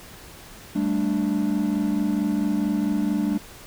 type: chord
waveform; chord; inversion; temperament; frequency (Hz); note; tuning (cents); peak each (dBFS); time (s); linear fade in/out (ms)
triangle; G suspended second; none; just; 196 / 220.5 / 294; G3 / A3 / D4; 0 / +4 / +2; -23 / -23 / -22; 0.75-3.38; 10
effects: tanh soft clip ceiling -11 dBFS + pink hiss -44 dBFS RMS until 3.66 s